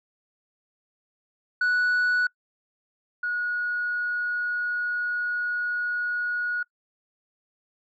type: tone pair in turn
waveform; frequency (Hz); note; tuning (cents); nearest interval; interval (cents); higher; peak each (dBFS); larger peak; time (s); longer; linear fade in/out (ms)
sine; 1475 / 1453; F#6 / F#6; -6 / -32; unison; 26; first; -17 / -24; first; 1.61-2.27 / 3.23-6.63; second; 5
effects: noise-tail reverb RT60 0.1 s tail -25 dB re dry + tanh soft clip ceiling -19 dBFS